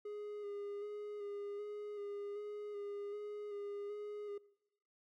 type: tone with vibrato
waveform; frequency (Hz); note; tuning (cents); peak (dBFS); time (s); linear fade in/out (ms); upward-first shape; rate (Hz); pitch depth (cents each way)
triangle; 411.6; G#4; -16; -40; 0.05-4.38; 5; square; 1.3; 20
effects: noise-tail reverb RT60 0.8 s tail -21 dB re dry